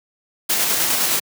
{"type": "noise with tremolo", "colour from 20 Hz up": "white", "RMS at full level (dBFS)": -18, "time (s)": [0.49, 1.2], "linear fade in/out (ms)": 10, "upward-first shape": "square", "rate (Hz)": 9.7, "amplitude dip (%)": 25, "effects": ["high-pass 150 Hz 12 dB/octave"]}